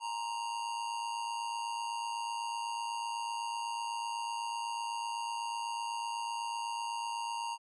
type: tone with amplitude modulation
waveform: square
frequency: 932.3 Hz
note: A#5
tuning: in tune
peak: -33 dBFS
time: 0-7.58 s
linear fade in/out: 50 ms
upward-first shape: sine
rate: 108 Hz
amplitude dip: 60%
effects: resampled to 24000 Hz